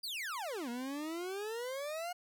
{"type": "exponential two-way sweep", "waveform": "40% pulse", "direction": "down then up", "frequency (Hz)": [4943, 233.1, 725], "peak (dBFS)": -37, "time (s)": [0.03, 2.13], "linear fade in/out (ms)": 10, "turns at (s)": 0.69, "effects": []}